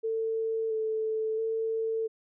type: tone with vibrato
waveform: sine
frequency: 443.1 Hz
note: A4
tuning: 12 cents sharp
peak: -27 dBFS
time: 0.03-2.08 s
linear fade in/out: 20 ms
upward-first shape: square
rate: 0.74 Hz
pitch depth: 16 cents each way
effects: none